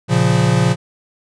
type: chord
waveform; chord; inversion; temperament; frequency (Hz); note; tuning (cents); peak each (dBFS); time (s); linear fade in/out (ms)
square; Bb minor; none; equal; 116.54 / 138.59 / 174.61; Bb2 / Db3 / F3; 0 / 0 / 0; -17; 0.08-0.76; 50
effects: resampled to 22050 Hz